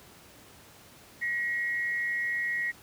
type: tone pair together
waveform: sine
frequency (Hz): 1902 / 2154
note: A#6 / C7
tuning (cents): +34 / +50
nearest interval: major second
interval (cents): 216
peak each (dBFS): -28 / -36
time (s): 1.21-2.72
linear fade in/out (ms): 20
effects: pink hiss -53 dBFS RMS until 2.82 s + high-pass 80 Hz 12 dB/octave